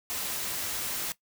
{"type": "noise", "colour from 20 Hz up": "white", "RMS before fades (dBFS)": -33, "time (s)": [0.1, 1.12], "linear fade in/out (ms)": 0, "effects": ["noise-tail reverb RT60 0.1 s tail -17 dB re dry"]}